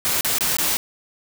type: noise with dropouts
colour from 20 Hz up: white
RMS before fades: -21 dBFS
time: 0.05-0.77 s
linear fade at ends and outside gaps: 0 ms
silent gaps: 0.209-0.247 / 0.384-0.408 / 0.568-0.585 s
effects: none